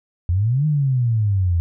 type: exponential two-way sweep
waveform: sine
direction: up then down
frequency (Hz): 83 to 155.56 to 83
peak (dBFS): -15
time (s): 0.29-1.6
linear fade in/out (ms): 0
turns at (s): 0.66
effects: none